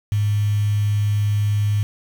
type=tone with quantisation; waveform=sine; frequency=103.83 Hz; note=G#2; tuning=in tune; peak=-16 dBFS; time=0.12-1.83 s; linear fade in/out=0 ms; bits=6; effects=none